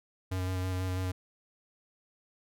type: tone with vibrato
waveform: square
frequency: 92.5 Hz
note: F#2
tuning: in tune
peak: -31 dBFS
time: 0.31-1.12 s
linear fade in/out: 10 ms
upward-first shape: square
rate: 6.1 Hz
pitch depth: 14 cents each way
effects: none